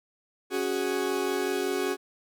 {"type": "chord", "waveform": "40% pulse", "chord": "C# suspended fourth", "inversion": "none", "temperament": "equal", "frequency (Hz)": [277.2, 370, 415.3], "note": ["C#4", "F#4", "G#4"], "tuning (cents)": [0, 0, 0], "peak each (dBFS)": [-33, -28, -30], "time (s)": [0.5, 1.97], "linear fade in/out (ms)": 50, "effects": []}